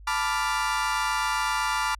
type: chord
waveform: 35% pulse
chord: B half-diminished seventh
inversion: third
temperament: equal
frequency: 880 / 987.8 / 1174.7 / 1396.9 Hz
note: A5 / B5 / D6 / F6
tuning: 0 / 0 / 0 / 0 cents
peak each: -28 dBFS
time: 0.07-1.95 s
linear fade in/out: 5 ms
effects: added 50 Hz sine -43 dBFS peak until 1.99 s + low-pass 10000 Hz 12 dB/octave